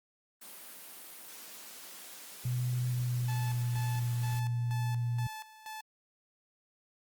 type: high-pass noise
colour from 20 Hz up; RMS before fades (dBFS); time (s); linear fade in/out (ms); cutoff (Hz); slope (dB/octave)
white; -48; 0.41-4.4; 10; 180; 24
type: tone with pitch glide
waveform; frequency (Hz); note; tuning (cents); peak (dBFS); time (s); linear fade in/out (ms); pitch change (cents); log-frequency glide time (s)
sine; 124.1 to 119.53; B2 to A#2; +9 to +44; -29; 2.45-5.27; 5; -65; 2.84-3.95
type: tone with tremolo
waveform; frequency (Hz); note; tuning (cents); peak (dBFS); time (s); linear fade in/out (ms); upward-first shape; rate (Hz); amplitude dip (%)
sawtooth; 870; A5; -20; -37; 3.28-5.81; 5; square; 2.1; 75
effects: Opus 32 kbps